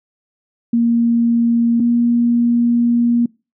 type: tone pair in turn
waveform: sine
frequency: 233.9 / 237.3 Hz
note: A#3 / A#3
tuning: +6 / +31 cents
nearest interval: unison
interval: 25 cents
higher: second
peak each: -11 dBFS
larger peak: neither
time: 0.73-1.8 / 1.8-3.26 s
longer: second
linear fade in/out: 5 ms
effects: noise-tail reverb RT60 0.3 s tail -25 dB re dry